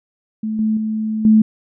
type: tone with level steps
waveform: sine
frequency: 217.6 Hz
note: A3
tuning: 19 cents flat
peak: -19 / -14 / -18 / -7 dBFS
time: 0.43-1.42 s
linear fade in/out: 5 ms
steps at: 0.59 / 0.77 / 1.25 s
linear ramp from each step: 2 ms
effects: none